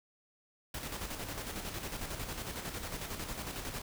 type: noise with tremolo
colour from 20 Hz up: pink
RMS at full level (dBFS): -39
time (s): 0.74-3.82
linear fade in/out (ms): 5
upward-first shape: square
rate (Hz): 11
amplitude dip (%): 45
effects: none